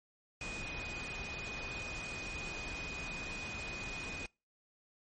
sine tone in noise, 2486 Hz, D#7, 2 cents flat, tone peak -42 dBFS, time 0.41-4.26 s, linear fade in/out 2 ms, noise pink, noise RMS -44 dBFS, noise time 0.41-4.26 s, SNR -1 dB, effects noise-tail reverb RT60 0.3 s tail -26 dB re dry + MP3 32 kbps

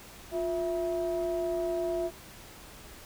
triangle ring-modulated tone, 153.9 Hz, D#3, 19 cents flat, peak -23 dBFS, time 0.31-2.11 s, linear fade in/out 50 ms, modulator 507 Hz, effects pink hiss -49 dBFS RMS until 3.05 s

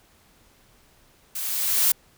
blue noise with level ramp, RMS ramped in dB -31 to -18 dBFS, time 1.35-1.92 s, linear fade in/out 5 ms, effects pink hiss -58 dBFS RMS until 2.17 s

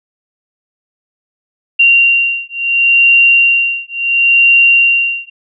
sine beating tone pair, 2764 / 2764.72 Hz, F7 / F7, -19 / -18 cents, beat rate 0.72 Hz, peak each -10 dBFS, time 1.79-5.3 s, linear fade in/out 10 ms, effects none

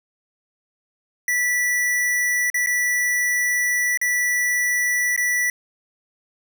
square tone with dropouts, 1961 Hz, B6, 13 cents flat, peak -19 dBFS, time 1.28-5.5 s, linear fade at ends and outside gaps 2 ms, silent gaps 2.501-2.543 / 2.662-2.67 / 3.974-4.014 / 5.163-5.176 s, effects none

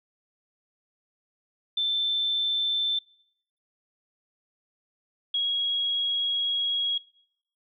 sine tone pair in turn, 3543 / 3308 Hz, A7 / G#7, +11 / -8 cents, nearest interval minor second, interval 119 cents, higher first, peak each -23 / -23 dBFS, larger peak neither, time 1.77-2.99 / 5.34-6.98 s, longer second, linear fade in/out 5 ms, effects noise-tail reverb RT60 0.7 s tail -23 dB re dry

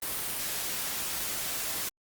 white noise, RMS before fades -33 dBFS, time 0.02-1.89 s, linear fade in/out 5 ms, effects Opus 32 kbps

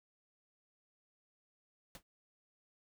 pink noise with exponential decay, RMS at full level -45 dBFS, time 1.95-2.03 s, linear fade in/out 1 ms, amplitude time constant 16 ms, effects none

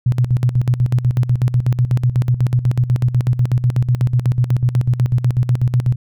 sine tone with tremolo, 123.47 Hz, B2, in tune, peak -10 dBFS, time 0.06-5.96 s, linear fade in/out 5 ms, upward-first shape square, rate 8.1 Hz, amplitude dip 75%, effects none

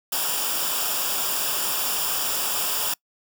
white noise with comb filter, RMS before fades -25 dBFS, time 0.12-2.94 s, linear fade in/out 5 ms, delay 0.48 ms, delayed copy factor -0.7, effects noise-tail reverb RT60 0.1 s tail -25 dB re dry

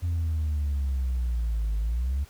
sine exponential two-way sweep, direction down then up, 87.31 to 51.8 to 72.1 Hz, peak -22 dBFS, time 0.02-2.25 s, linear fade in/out 20 ms, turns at 1.77 s, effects tanh soft clip ceiling -22 dBFS + pink hiss -54 dBFS RMS until 2.29 s

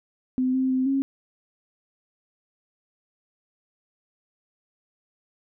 sine tone with pitch steps, 256.3 / 261.2 / 258.9 / 271.9 Hz, C4 / C4 / C4 / C#4, -36 / -3 / -18 / -33 cents, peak -20 dBFS, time 0.38-1.02 s, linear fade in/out 0 ms, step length 160 ms, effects none

